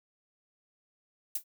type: noise with exponential decay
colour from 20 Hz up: violet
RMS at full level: -26 dBFS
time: 1.35-1.44 s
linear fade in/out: 5 ms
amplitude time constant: 18 ms
effects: none